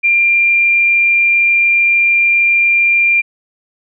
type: tone with frequency modulation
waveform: sine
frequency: 2386 Hz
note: D7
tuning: 27 cents sharp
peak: -8 dBFS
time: 0.03-3.22 s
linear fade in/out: 20 ms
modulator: 26.9 Hz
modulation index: 0.25
effects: none